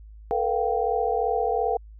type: tone cluster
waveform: sine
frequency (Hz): 443.3 / 486.1 / 703 / 778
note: A4 / B4 / F5 / G5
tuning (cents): +13 / -28 / +11 / -13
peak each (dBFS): -27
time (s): 0.31-1.77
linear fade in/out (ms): 0
effects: added 53 Hz sine -42 dBFS peak until 1.99 s